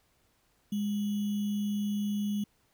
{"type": "tone with sample-and-hold", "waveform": "sine", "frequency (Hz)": 205.6, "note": "G#3", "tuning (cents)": -17, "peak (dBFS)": -28, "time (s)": [0.72, 2.44], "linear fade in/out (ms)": 5, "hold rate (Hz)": 3150, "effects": ["pink hiss -70 dBFS RMS until 2.73 s"]}